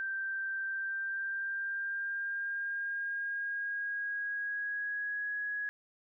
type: tone with pitch glide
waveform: sine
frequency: 1568 to 1670.9 Hz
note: G6 to G#6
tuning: 0 to +10 cents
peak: -33 dBFS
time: 0-5.69 s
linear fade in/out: 0 ms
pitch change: +110 cents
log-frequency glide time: 0.66-5.35 s
effects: none